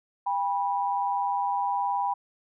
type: tone pair together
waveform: sine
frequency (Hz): 801 / 979.5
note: G5 / B5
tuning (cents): +37 / -15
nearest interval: minor third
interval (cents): 348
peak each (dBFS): -27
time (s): 0.26-2.14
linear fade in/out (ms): 10
effects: none